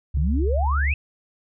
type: tone with pitch glide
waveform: sine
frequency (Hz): 69.8 to 70.69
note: C#2 to C#2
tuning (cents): +13 to +34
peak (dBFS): -19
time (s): 0.14-0.94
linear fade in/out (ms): 10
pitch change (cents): +21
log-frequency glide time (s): 0.27-0.36
type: exponential sweep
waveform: sine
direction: up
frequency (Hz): 127.9 to 2661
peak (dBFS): -24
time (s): 0.17-0.94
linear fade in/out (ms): 2
effects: none